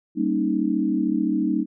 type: chord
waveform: sine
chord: Eb dominant seventh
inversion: first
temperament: equal with one note detuned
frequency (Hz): 196 / 231.9 / 277.2 / 311.1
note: G3 / Bb3 / Db4 / Eb4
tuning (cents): 0 / -9 / 0 / 0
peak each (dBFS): -26 / -26 / -26 / -23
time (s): 0.15-1.66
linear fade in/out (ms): 50
effects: none